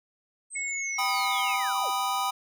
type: linear sweep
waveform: sine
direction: down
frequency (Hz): 8372 to 277.2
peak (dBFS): -34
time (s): 0.5-1.91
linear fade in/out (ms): 50
type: tone with pitch glide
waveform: sine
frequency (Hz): 2191 to 2171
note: C#7 to C#7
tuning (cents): -21 to -37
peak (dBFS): -30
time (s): 0.55-1.57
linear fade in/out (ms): 10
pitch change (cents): -16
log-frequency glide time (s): 0.83-1.28
type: chord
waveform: square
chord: G augmented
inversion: none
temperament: equal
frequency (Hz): 784 / 987.8 / 1244.5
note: G5 / B5 / D#6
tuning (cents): 0 / 0 / 0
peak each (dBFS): -31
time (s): 0.98-2.31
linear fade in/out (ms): 10
effects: none